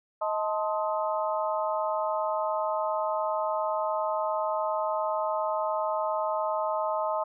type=harmonic tone with a mistuned harmonic; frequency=210 Hz; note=G#3; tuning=19 cents sharp; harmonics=3 / 4 / 5 / 6; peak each=-29 / -31 / -33 / -35 dBFS; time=0.21-7.24 s; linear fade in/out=10 ms; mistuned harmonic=4; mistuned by=+75 cents; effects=none